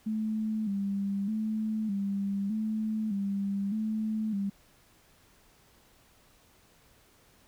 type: tone with vibrato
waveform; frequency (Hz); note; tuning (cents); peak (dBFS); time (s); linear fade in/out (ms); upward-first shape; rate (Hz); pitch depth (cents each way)
sine; 207.7; G#3; 0; -28; 0.06-4.5; 10; square; 0.82; 79
effects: pink hiss -62 dBFS RMS until 7.47 s